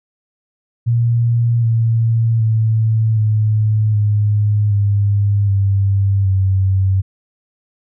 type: tone with pitch steps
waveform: sine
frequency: 117.6 / 114.19 / 110.87 / 107.65 / 104.53 / 101.49 / 98.55 / 95.69 Hz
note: A#2 / A#2 / A2 / A2 / G#2 / G#2 / G2 / G2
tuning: +16 / -35 / +14 / -37 / +12 / -39 / +10 / -41 cents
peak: -11 dBFS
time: 0.86-7.02 s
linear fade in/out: 20 ms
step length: 770 ms
effects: none